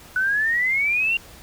sine exponential sweep, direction up, 1482 to 2794 Hz, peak -18 dBFS, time 0.16-1.17 s, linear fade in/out 2 ms, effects pink hiss -45 dBFS RMS until 1.42 s

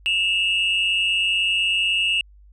sine tone pair together, 2664 / 2854 Hz, E7 / F7, +18 / +37 cents, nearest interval minor second, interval 119 cents, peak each -19 dBFS, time 0.06-2.21 s, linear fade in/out 0 ms, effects tanh soft clip ceiling -14 dBFS + added 50 Hz sine -46 dBFS peak until 2.52 s

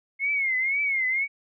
sine tone with vibrato, 2159 Hz, C#7, 46 cents flat, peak -22 dBFS, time 0.19-1.28 s, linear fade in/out 50 ms, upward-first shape triangle, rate 2 Hz, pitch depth 130 cents each way, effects none

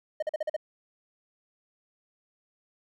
triangle tone bursts, 617 Hz, D#5, 15 cents flat, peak -24 dBFS, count 6, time 0.2-0.565 s, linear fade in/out 5 ms, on 25 ms, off 43 ms, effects none

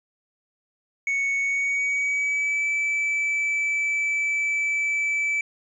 triangle tone with pitch glide, 2219 to 2311 Hz, C#7 to D7, +1 to -28 cents, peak -20 dBFS, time 1.07-5.41 s, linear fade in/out 2 ms, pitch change +71 cents, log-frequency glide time 1.4-2.67 s, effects resampled to 22050 Hz

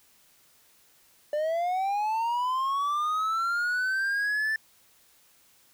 triangle linear sweep, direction up, 587.3 to 1772 Hz, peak -23 dBFS, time 1.33-4.56 s, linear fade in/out 2 ms, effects white hiss -61 dBFS RMS until 5.73 s

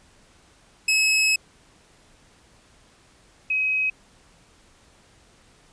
sawtooth / sine tone pair in turn, 2575 / 2538 Hz, E7 / D#7, -41 / +34 cents, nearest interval unison, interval 25 cents, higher first, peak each -14 / -20 dBFS, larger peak first, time 0.88-1.36 / 3.5-3.9 s, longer first, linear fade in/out 5 ms, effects pink hiss -56 dBFS RMS until 5.72 s + resampled to 22050 Hz

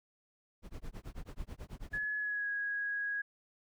brown noise with tremolo, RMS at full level -41 dBFS, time 0.62-2.05 s, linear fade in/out 50 ms, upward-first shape sine, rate 9.2 Hz, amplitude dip 100%
sine tone with pitch glide, 1699 to 1654.5 Hz, G#6 to G#6, +39 to -7 cents, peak -33 dBFS, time 1.93-3.22 s, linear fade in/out 10 ms, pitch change -46 cents, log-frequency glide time 2.18-2.49 s
effects none

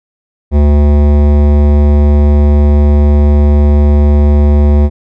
sine tone with hard clipping, 73 Hz, D2, 10 cents flat, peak -6 dBFS, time 0.51-4.9 s, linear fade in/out 50 ms, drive 16 dB, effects none

